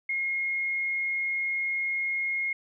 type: tone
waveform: sine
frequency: 2150 Hz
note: C7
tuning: 47 cents sharp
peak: -26 dBFS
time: 0.09-2.53 s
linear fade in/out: 5 ms
effects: none